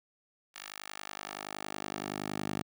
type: tone with high-pass filter sweep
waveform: 10% pulse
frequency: 50.7 Hz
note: G#1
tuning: 41 cents flat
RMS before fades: -40 dBFS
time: 0.54-2.63 s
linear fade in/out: 20 ms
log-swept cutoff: 1800 to 160 Hz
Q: 0.73
effects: none